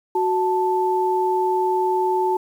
sine tone pair together, 370 / 880 Hz, F#4 / A5, 0 / 0 cents, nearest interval octave + minor third, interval 1500 cents, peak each -20 dBFS, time 0.15-2.37 s, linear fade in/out 5 ms, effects 8-bit

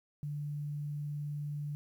sine tone, 146.83 Hz, D3, in tune, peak -35 dBFS, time 0.23-1.75 s, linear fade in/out 0 ms, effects 11-bit

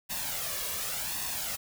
white noise with flanger, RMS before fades -34 dBFS, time 0.09-1.57 s, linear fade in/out 20 ms, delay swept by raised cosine 1.1 to 1.8 ms, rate 0.89 Hz, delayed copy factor +0.6, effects none

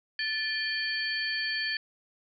sine tone cluster, 1749 / 2403 / 3159 / 4491 Hz, A6 / D7 / G7 / C#8, -11 / +39 / +13 / +22 cents, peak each -31 / -38 / -38 / -33 dBFS, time 0.19-1.77 s, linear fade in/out 2 ms, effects none

